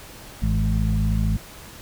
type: harmonic tone with a mistuned harmonic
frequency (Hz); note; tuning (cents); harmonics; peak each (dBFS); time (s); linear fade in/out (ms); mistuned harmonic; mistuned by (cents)
53; G#1; +36; 1 / 2 / 3 / 4; -21 / -24 / -26 / -27; 0.42-1.37; 5; 3; +28
effects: pink hiss -42 dBFS RMS until 1.81 s